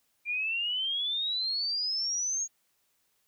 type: exponential sweep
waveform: sine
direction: up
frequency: 2373 to 6670 Hz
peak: -28 dBFS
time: 0.25-2.48 s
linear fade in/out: 50 ms
effects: white hiss -73 dBFS RMS until 3.27 s